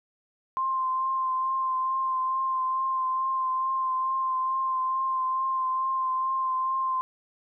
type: tone with vibrato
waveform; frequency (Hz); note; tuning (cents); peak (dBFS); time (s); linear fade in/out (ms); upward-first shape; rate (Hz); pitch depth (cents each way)
sine; 1048; C6; +2; -24; 0.57-7.01; 0; triangle; 2.3; 20
effects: none